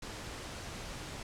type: noise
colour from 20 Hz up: pink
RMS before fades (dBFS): -43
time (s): 0.02-1.23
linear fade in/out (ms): 5
effects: low-pass 8000 Hz 12 dB/octave